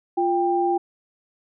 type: tone pair together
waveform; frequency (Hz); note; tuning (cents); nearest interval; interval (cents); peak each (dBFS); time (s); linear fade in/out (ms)
sine; 349.2 / 791.7; F4 / G5; 0 / +17; octave + major second; 1417; -21; 0.17-0.78; 10
effects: none